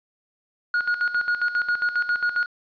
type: tone with tremolo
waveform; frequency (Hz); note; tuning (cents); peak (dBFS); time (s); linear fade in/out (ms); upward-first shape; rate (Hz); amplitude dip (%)
triangle; 1442; F#6; -45; -17; 0.74-2.46; 2; square; 7.4; 70
effects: resampled to 11025 Hz + 9-bit